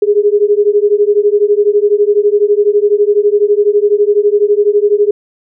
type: beating tone pair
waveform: sine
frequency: 407.1 / 419.1 Hz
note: G#4 / G#4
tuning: -35 / +16 cents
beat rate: 12 Hz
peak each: -10 dBFS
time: 0.02-5.11 s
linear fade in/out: 5 ms
effects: none